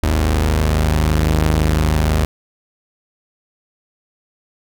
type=tone pair together; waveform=sawtooth; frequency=51.97 / 77.78 Hz; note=G#1 / D#2; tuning=+2 / 0 cents; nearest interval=perfect fifth; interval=698 cents; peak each=-14 / -11 dBFS; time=0.03-2.25 s; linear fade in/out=0 ms; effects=none